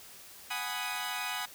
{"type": "chord", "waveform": "15% pulse", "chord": "G# minor seventh", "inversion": "third", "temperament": "equal", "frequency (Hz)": [740, 830.6, 987.8, 1244.5], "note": ["F#5", "G#5", "B5", "D#6"], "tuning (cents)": [0, 0, 0, 0], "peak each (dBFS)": -33, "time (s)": [0.5, 1.46], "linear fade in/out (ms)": 10, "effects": ["white hiss -51 dBFS RMS until 1.54 s"]}